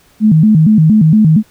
sine tone with vibrato, 184.2 Hz, F#3, 7 cents flat, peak -4 dBFS, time 0.2-1.43 s, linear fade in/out 50 ms, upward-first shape square, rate 4.3 Hz, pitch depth 270 cents each way, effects pink hiss -49 dBFS RMS until 1.5 s

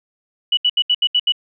sine tone bursts, 2948 Hz, F#7, 7 cents flat, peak -12 dBFS, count 7, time 0.52-1.322 s, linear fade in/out 5 ms, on 52 ms, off 73 ms, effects none

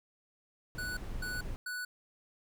brown noise, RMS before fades -40 dBFS, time 0.75-1.56 s, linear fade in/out 0 ms
square tone bursts, 1480 Hz, F#6, in tune, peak -37 dBFS, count 3, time 0.78-1.85 s, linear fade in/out 5 ms, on 190 ms, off 250 ms
effects none

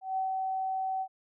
sine tone with ADSR envelope, 761 Hz, F#5, 48 cents sharp, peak -27 dBFS, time 0.01-1.08 s, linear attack 160 ms, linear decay 120 ms, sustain -2 dB, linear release 67 ms, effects none

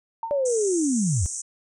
sine tone with exponential decay, 909 Hz, A#5, 44 cents flat, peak -24 dBFS, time 0.23-0.51 s, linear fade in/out 2 ms, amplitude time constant 59 ms
sine linear sweep, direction down, 587.3 to 72.6 Hz, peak -20 dBFS, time 0.31-1.26 s, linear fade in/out 0 ms
pink band-pass noise, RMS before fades -32 dBFS, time 0.45-1.42 s, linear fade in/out 10 ms, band 5900 to 9100 Hz, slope 96 dB/octave
effects none

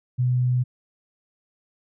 sine tone, 125.1 Hz, B2, 23 cents sharp, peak -18 dBFS, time 0.18-0.64 s, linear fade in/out 20 ms, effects none

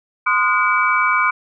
sine tone cluster, 1035 / 1237 / 1446 / 2292 Hz, C6 / D#6 / F#6 / D7, -19 / -10 / -40 / -43 cents, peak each -19 dBFS, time 0.26-1.31 s, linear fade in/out 10 ms, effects none

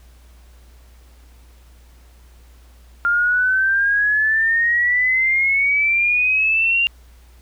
sine exponential sweep, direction up, 1395 to 2794 Hz, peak -14 dBFS, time 3.05-6.87 s, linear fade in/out 0 ms, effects added 60 Hz sine -44 dBFS peak until 7.41 s + pink hiss -55 dBFS RMS until 7.41 s

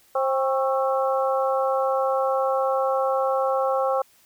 harmonic tone with a mistuned harmonic, 265.3 Hz, C4, 24 cents sharp, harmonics 2 / 3 / 4 / 5, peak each -22 / -26 / -28 / -30 dBFS, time 0.15-4.02 s, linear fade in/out 5 ms, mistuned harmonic 4, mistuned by +62 cents, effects white hiss -58 dBFS RMS until 4.25 s

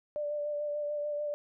sine tone with vibrato, 590 Hz, D5, 8 cents sharp, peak -31 dBFS, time 0.16-1.34 s, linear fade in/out 0 ms, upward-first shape sine, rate 6.8 Hz, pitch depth 20 cents each way, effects none

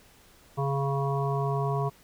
harmonic tone, 138.59 Hz, C#3, in tune, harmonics 1 / 3 / 5 / 7 / 8, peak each -27 / -32 / -34 / -35 / -36 dBFS, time 0.57-1.9 s, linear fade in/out 20 ms, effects pink hiss -57 dBFS RMS until 2.03 s

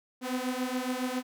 sawtooth beating tone pair, 250 / 257.2 Hz, B3 / C4, +21 / -30 cents, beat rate 7.2 Hz, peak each -29 dBFS, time 0.21-1.23 s, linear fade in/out 50 ms, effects none

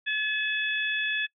harmonic tone, 857 Hz, A5, 46 cents flat, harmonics 2 / 3 / 4, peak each -27 / -31 / -33 dBFS, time 0.06-1.27 s, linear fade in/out 20 ms, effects noise-tail reverb RT60 0.1 s tail -24 dB re dry

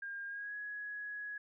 sine tone with pitch glide, 1610 to 1674.5 Hz, G6 to G#6, +46 to +14 cents, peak -40 dBFS, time 0.02-1.38 s, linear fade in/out 5 ms, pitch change +68 cents, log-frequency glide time 0.27-0.55 s, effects none

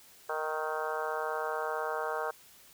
harmonic tone with a mistuned harmonic, 155.56 Hz, D#3, in tune, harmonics 3 / 4 / 5 / 6 / 7 / 8 / 9 / 10, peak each -37 / -38 / -39 / -40 / -40 / -41 / -42 / -42 dBFS, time 0.29-2.31 s, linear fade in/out 5 ms, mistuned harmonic 8, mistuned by +30 cents, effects white hiss -57 dBFS RMS until 2.73 s

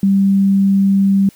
sine tone, 196 Hz, G3, in tune, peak -9 dBFS, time 0.03-1.29 s, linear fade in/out 2 ms, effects white hiss -48 dBFS RMS until 1.35 s

